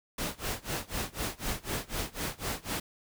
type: noise with tremolo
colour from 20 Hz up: pink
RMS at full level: -32 dBFS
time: 0.18-2.8 s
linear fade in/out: 5 ms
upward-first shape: sine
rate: 4 Hz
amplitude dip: 95%
effects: none